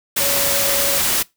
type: tone in noise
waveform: sine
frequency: 560 Hz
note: C#5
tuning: 18 cents sharp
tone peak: -24 dBFS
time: 0.2-0.99 s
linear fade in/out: 10 ms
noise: white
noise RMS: -18 dBFS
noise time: 0.16-1.23 s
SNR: -9 dB
effects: noise-tail reverb RT60 0.2 s tail -22 dB re dry